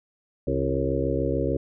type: harmonic tone with a mistuned harmonic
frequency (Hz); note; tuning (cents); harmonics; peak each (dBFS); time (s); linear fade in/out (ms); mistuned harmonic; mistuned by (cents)
66.8; C2; +36; 1 / 2 / 4 / 5 / 6 / 7 / 8; -30 / -30 / -30 / -30 / -30 / -30 / -30; 0.47-1.57; 5; 8; +45
effects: none